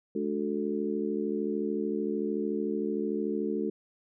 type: harmonic tone with a mistuned harmonic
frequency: 73.42 Hz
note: D2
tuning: in tune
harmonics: 3 / 4 / 5 / 6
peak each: -33 / -34 / -33 / -34 dBFS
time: 0.15-3.7 s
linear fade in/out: 5 ms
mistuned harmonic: 3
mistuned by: -62 cents
effects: none